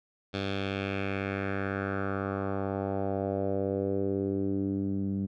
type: tone with low-pass filter sweep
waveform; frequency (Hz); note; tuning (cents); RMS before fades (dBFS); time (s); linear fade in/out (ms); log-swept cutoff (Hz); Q
10% pulse; 98; G2; 0; -31; 0.33-5.27; 20; 3800 to 210; 2.5
effects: none